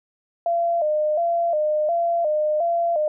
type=tone with vibrato; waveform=sine; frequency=644 Hz; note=E5; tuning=41 cents flat; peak=-18 dBFS; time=0.46-3.08 s; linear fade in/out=2 ms; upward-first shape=square; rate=1.4 Hz; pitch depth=100 cents each way; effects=none